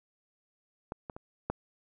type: clicks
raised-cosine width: 1 ms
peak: -22 / -25 / -29 / -16 dBFS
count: 4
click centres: 0.921 / 1.098 / 1.165 / 1.5 s
effects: none